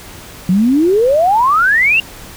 sine exponential sweep, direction up, 174.61 to 2831 Hz, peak -8 dBFS, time 0.49-2 s, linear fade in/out 2 ms, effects pink hiss -34 dBFS RMS until 2.36 s

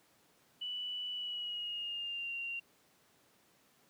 sine tone with pitch glide, 2965 to 2766 Hz, F#7 to F7, +3 to -17 cents, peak -37 dBFS, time 0.61-2.6 s, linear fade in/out 10 ms, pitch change -120 cents, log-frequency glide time 1.13-2.33 s, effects pink hiss -68 dBFS RMS until 3.89 s + high-pass 150 Hz 12 dB/octave

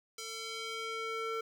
square tone with band-pass filter sweep, 450 Hz, A4, 39 cents sharp, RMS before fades -39 dBFS, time 0.18-1.41 s, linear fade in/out 5 ms, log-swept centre 6000 to 1200 Hz, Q 0.99, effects 10-bit

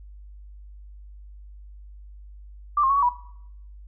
sine tone with pitch steps, 1176 / 1068 / 1113 / 1129 / 973 Hz, D6 / C6 / C#6 / C#6 / B5, +2 / +35 / +7 / +31 / -26 cents, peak -17 dBFS, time 2.77-3.09 s, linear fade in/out 5 ms, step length 64 ms, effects noise-tail reverb RT60 0.7 s tail -17 dB re dry + added 50 Hz sine -41 dBFS peak until 3.87 s

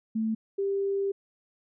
sine tone pair in turn, 221.1 / 395.1 Hz, A3 / G4, +9 / +14 cents, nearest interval minor seventh, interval 1005 cents, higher second, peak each -25 dBFS, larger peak neither, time 0.15-0.35 / 0.58-1.12 s, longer second, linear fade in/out 10 ms, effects none

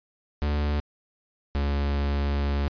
45% pulse tone pair in turn, 73.42 / 71.08 Hz, D2 / C#2, 0 / +44 cents, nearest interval minor second, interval 56 cents, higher first, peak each -23 dBFS, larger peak neither, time 0.42-0.8 / 1.55-2.68 s, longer second, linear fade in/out 0 ms, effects resampled to 11025 Hz

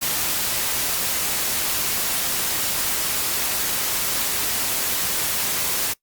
white noise, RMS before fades -23 dBFS, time 0.01-5.94 s, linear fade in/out 20 ms, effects noise-tail reverb RT60 0.1 s tail -20 dB re dry + Opus 48 kbps

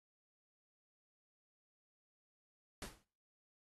pink noise with exponential decay, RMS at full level -42 dBFS, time 2.82-3.04 s, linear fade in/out 2 ms, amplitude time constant 47 ms, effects noise-tail reverb RT60 0.5 s tail -25 dB re dry + AAC 32 kbps

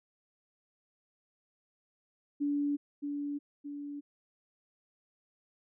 sine tone with echo, 288.1 Hz, D4, 33 cents flat, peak -28 dBFS, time 2.4-2.77 s, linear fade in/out 20 ms, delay 620 ms, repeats 2, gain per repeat -5 dB, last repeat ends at 4.01 s, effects none

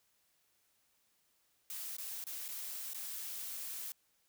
blue noise with dropouts, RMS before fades -43 dBFS, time 1.7-3.92 s, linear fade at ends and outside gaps 1 ms, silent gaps 1.967-1.983 / 2.24-2.268 / 2.481-2.487 / 2.934-2.945 s, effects white hiss -75 dBFS RMS until 4.28 s

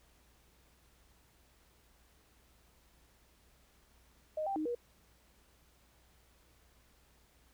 sine tone with pitch steps, 619 / 785 / 309.5 / 479.5 Hz, D#5 / G5 / D#4 / A#4, -9 / +2 / -9 / +49 cents, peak -33 dBFS, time 4.37-4.75 s, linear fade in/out 5 ms, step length 95 ms, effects added 60 Hz sine -68 dBFS peak until 7.53 s + pink hiss -68 dBFS RMS until 7.53 s

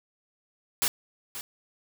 white noise with echo, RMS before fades -25 dBFS, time 0.82-0.88 s, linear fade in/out 0 ms, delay 530 ms, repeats 1, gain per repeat -12 dB, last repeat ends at 1.41 s, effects none

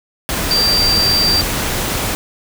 sine tone in noise, 4699 Hz, D8, in tune, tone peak -12 dBFS, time 0.51-1.41 s, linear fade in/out 0 ms, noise pink, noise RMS -19 dBFS, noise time 0.29-2.15 s, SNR +4 dB, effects none

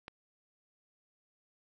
click, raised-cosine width 0.3 ms, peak -27 dBFS, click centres 0.081 s, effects none

